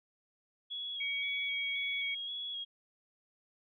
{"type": "tone with vibrato", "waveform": "sine", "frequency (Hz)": 3322, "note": "G#7", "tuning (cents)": 0, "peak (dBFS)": -37, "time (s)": [0.7, 2.65], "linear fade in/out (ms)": 20, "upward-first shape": "square", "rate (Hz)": 1.9, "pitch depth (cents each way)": 22}
{"type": "tone with pitch glide", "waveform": "sine", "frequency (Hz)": [2253, 2240], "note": ["C#7", "C#7"], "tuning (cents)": [28, 18], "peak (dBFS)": -34, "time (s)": [1, 2.15], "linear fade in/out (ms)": 10, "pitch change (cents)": -10, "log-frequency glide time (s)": [1.66, 1.74]}
{"effects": []}